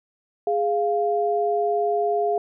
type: tone pair together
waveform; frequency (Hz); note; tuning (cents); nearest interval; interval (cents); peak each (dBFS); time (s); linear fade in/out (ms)
sine; 414.6 / 697.3; G#4 / F5; -3 / -3; major sixth; 900; -22; 0.47-2.38; 2
effects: none